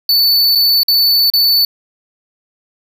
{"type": "tone with dropouts", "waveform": "square", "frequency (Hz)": 4488, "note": "C#8", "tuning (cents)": 21, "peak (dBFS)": -9, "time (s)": [0.09, 1.65], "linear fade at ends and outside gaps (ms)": 2, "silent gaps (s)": [[0.551, 0.555], [0.833, 0.882], [1.301, 1.336]], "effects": []}